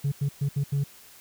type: tone bursts at uneven times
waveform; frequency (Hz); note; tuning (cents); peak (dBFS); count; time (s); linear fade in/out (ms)
sine; 140.9; C#3; +29; -20; 5; 0.04-0.12 / 0.21-0.29 / 0.41-0.49 / 0.56-0.64 / 0.72-0.84; 10
effects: tanh soft clip ceiling -21 dBFS + white hiss -51 dBFS RMS until 1.2 s

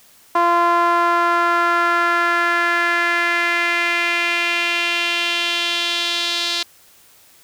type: tone with band-pass filter sweep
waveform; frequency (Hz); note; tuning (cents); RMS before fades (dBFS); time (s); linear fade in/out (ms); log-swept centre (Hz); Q
sawtooth; 344.3; F4; -25; -18; 0.35-6.63; 5; 990 to 4000; 2.9
effects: white hiss -50 dBFS RMS until 7.43 s

